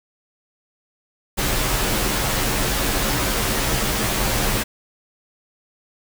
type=noise with comb filter; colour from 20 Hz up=pink; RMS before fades=-21 dBFS; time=1.37-4.64 s; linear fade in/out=20 ms; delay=12 ms; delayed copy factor=-0.75; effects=none